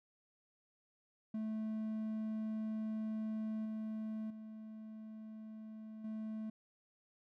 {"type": "tone with level steps", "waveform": "triangle", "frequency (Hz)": 218.1, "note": "A3", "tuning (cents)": -15, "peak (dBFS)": [-35, -37, -45, -38], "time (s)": [1.34, 6.5], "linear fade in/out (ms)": 5, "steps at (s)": [3.65, 4.3, 6.04], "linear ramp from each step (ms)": 5, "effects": []}